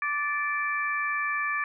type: harmonic tone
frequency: 584 Hz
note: D5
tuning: 10 cents flat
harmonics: 2 / 3 / 4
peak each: -30 / -29 / -32 dBFS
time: 0.02-1.64 s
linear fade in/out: 2 ms
effects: none